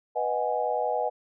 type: chord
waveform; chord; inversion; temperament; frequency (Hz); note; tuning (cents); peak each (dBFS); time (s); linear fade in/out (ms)
sine; G# minor seventh; first; equal; 493.9 / 622.3 / 740 / 830.6; B4 / D#5 / F#5 / G#5; 0 / 0 / 0 / 0; -30; 0.15-1.1; 20
effects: none